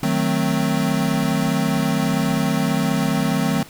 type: chord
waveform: square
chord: D# diminished seventh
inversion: none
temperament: equal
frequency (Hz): 155.56 / 185 / 220 / 261.6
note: D#3 / F#3 / A3 / C4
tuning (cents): 0 / 0 / 0 / 0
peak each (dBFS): -24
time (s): 0.03-3.63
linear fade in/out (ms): 2
effects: pink hiss -43 dBFS RMS until 3.69 s